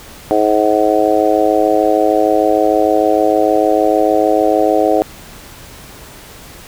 harmonic tone, 106.6 Hz, G#2, 46 cents sharp, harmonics 3 / 4 / 5 / 6 / 7, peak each -16 / -16 / -16 / -16 / -16 dBFS, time 0.31-5.02 s, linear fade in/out 0 ms, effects pink hiss -36 dBFS RMS until 6.67 s

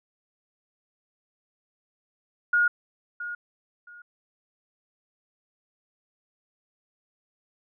sine tone with echo, 1434 Hz, F6, 45 cents sharp, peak -18 dBFS, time 2.53-2.68 s, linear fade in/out 5 ms, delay 670 ms, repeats 2, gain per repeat -13 dB, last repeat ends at 4.02 s, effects none

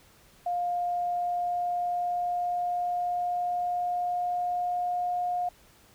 sine tone with pitch glide, 706 to 713.8 Hz, F5 to F5, +19 to +38 cents, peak -26 dBFS, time 0.46-5.49 s, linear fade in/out 5 ms, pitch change +19 cents, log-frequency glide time 0.95-5.16 s, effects pink hiss -58 dBFS RMS until 5.94 s

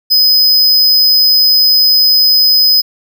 square tone, 5030 Hz, D#8, 18 cents sharp, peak -6 dBFS, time 0.1-2.82 s, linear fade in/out 20 ms, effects none

